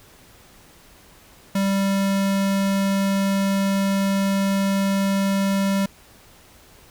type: tone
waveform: square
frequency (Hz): 196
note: G3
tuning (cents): 0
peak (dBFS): -19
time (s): 1.55-5.86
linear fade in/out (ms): 5
effects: pink hiss -50 dBFS RMS until 6.9 s